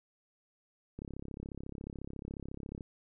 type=click train; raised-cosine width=3 ms; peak=-29 dBFS; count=63; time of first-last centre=0.99-2.808 s; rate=34.1 Hz; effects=none